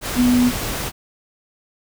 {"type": "tone in noise", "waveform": "sine", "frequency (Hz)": 246.9, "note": "B3", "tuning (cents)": 0, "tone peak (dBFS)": -12, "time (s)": [0.15, 0.52], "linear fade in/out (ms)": 50, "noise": "pink", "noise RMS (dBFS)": -25, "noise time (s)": [0.01, 0.92], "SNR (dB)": 10, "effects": []}